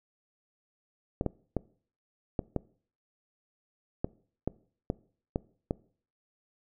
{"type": "clicks", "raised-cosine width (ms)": 2, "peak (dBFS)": -15, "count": 10, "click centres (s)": [1.211, 1.263, 1.567, 2.392, 2.563, 4.045, 4.476, 4.901, 5.359, 5.709], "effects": ["noise-tail reverb RT60 0.5 s tail -22 dB re dry"]}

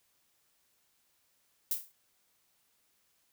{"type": "noise with exponential decay", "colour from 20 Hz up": "violet", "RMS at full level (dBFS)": -28, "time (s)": [1.71, 1.92], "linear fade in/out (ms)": 2, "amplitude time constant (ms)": 44, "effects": ["white hiss -73 dBFS RMS until 3.32 s"]}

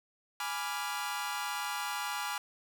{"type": "chord", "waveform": "sawtooth", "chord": "G# diminished seventh", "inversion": "none", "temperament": "equal", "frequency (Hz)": [830.6, 987.8, 1174.7, 1396.9], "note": ["G#5", "B5", "D6", "F6"], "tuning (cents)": [0, 0, 0, 0], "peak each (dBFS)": [-35, -36, -37, -36], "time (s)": [0.4, 2.38], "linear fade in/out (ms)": 2, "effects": []}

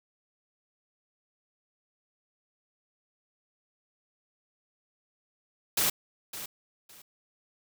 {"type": "noise with echo", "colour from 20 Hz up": "white", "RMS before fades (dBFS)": -26, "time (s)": [5.77, 5.9], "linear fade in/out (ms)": 5, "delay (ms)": 560, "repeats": 2, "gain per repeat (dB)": -13, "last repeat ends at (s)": 7.02, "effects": []}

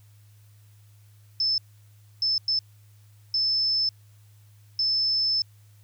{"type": "tone bursts at uneven times", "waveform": "sine", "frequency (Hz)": 5260, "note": "E8", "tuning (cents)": -5, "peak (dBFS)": -21, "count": 5, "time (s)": [[1.4, 1.58], [2.22, 2.38], [2.48, 2.59], [3.34, 3.89], [4.79, 5.42]], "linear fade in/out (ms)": 2, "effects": ["added 104 Hz sine -51 dBFS peak until 5.83 s", "white hiss -64 dBFS RMS until 5.83 s"]}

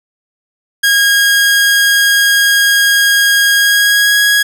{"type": "tone with pitch glide", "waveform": "sawtooth", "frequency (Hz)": [1634, 1657.8], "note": ["G#6", "G#6"], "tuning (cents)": [-29, -4], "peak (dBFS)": -4, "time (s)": [0.83, 4.43], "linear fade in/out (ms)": 10, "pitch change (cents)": 25, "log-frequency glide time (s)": [3.55, 4.2], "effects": []}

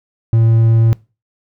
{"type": "tone", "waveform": "triangle", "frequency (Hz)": 113.6, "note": "A#2", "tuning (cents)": -44, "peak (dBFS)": -6, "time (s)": [0.33, 0.93], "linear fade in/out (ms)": 0, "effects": ["noise-tail reverb RT60 0.3 s tail -23 dB re dry"]}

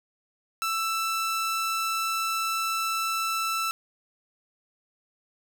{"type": "tone", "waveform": "sawtooth", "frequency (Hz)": 1326, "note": "E6", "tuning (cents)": 10, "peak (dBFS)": -22, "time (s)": [0.62, 3.71], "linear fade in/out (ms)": 0, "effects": []}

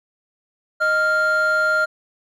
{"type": "tone pair together", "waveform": "triangle", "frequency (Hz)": [622, 1396.3], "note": ["D#5", "F6"], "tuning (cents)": [-1, -1], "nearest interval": "octave + major second", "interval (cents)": 1400, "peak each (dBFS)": [-20, -14], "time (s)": [0.8, 1.86], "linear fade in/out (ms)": 20, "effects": ["tanh soft clip ceiling -8 dBFS"]}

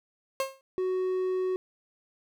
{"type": "tone with exponential decay", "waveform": "30% pulse", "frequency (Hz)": 536, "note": "C5", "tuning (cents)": 42, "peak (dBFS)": -21, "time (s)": [0.4, 0.61], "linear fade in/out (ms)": 1, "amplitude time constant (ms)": 44}
{"type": "tone", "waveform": "triangle", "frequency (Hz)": 371.2, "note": "F#4", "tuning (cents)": 6, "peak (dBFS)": -24, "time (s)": [0.78, 1.56], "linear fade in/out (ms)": 0}
{"effects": []}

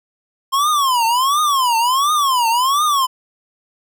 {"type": "tone with vibrato", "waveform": "square", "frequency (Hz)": 1055, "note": "C6", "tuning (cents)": 14, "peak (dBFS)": -14, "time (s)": [0.52, 3.07], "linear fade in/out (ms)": 20, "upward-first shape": "triangle", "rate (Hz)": 1.4, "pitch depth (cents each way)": 290, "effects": []}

